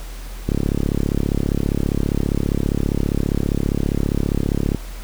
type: click train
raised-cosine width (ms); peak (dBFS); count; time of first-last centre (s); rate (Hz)
3; -6; 150; 0.49-4.747; 35
effects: added 41 Hz sine -29 dBFS peak until 5.03 s + pink hiss -40 dBFS RMS until 5.03 s